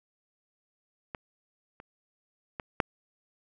clicks, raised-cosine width 0.5 ms, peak -21 / -30 / -20 / -8 dBFS, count 4, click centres 1.148 / 1.801 / 2.598 / 2.802 s, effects none

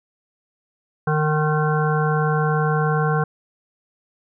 harmonic tone, 153.1 Hz, D#3, 28 cents flat, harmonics 1 / 3 / 5 / 7 / 9 / 10, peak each -19 / -24 / -26 / -27 / -29 / -29 dBFS, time 1.07-3.24 s, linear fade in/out 5 ms, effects none

